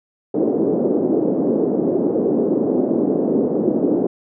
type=band-pass noise; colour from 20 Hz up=pink; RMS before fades=-18 dBFS; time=0.34-4.07 s; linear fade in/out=5 ms; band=240 to 470 Hz; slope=24 dB/octave; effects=none